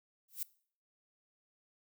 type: noise with exponential growth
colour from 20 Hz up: violet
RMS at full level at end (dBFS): -33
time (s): 0.28-0.43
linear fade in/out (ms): 5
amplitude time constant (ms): 31
effects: noise-tail reverb RT60 0.5 s tail -21 dB re dry

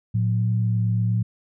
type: tone pair together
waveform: sine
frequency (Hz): 112.33 / 180.7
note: A2 / F#3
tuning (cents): +36 / -41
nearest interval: minor sixth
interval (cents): 823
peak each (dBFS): -19 / -27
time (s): 0.14-1.23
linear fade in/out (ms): 10
effects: none

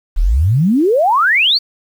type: exponential sweep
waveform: sine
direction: up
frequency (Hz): 32.7 to 4699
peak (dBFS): -9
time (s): 0.16-1.59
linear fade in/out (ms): 20
effects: 7-bit

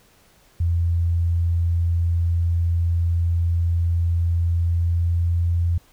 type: tone with pitch glide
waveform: sine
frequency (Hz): 85 to 85.59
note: F2 to F2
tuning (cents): -46 to -34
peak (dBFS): -17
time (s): 0.6-5.78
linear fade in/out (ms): 5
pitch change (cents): +12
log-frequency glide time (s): 4.6-5.43
effects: pink hiss -56 dBFS RMS until 5.92 s

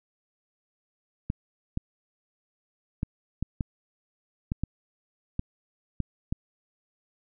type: clicks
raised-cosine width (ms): 5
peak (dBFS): -15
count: 10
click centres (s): 1.301 / 1.774 / 3.031 / 3.426 / 3.608 / 4.519 / 4.636 / 5.394 / 6.003 / 6.325
effects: none

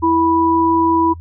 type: tone pair together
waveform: sine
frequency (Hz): 329.6 / 982.8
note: E4 / B5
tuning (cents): 0 / -9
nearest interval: octave + perfect fifth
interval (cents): 1891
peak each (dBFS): -14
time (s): 0.02-1.14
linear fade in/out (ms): 20
effects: noise-tail reverb RT60 0.1 s tail -24 dB re dry + added 84 Hz sine -30 dBFS peak until 1.2 s

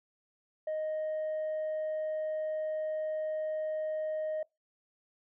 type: tone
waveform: sine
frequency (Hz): 622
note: D#5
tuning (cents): -1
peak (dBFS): -29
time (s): 0.67-4.43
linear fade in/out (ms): 5
effects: noise-tail reverb RT60 0.2 s tail -25 dB re dry + tanh soft clip ceiling -30 dBFS

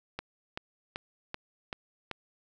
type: click train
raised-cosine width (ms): 0.3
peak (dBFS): -19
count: 6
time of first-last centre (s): 0.19-2.113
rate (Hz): 2.6
effects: none

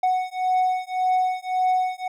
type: beating tone pair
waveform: triangle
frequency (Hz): 739 / 740.8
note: F#5 / F#5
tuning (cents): -2 / +2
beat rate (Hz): 1.8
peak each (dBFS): -21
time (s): 0.03-2.08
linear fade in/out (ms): 5
effects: none

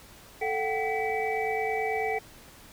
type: tone cluster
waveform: sine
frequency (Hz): 439 / 720 / 769 / 1982 / 2295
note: A4 / F#5 / G5 / B6 / D7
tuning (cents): -4 / -47 / -33 / +6 / -40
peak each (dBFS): -30 / -36 / -31 / -36 / -34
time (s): 0.41-2.19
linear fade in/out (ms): 10
effects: pink hiss -51 dBFS RMS until 2.72 s

